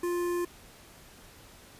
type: tone with notch filter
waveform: square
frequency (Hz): 350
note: F4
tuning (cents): +4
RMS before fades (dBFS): -30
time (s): 0.03-0.45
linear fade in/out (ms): 5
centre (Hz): 3700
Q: 0.61
effects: pink hiss -53 dBFS RMS until 1.79 s + resampled to 32000 Hz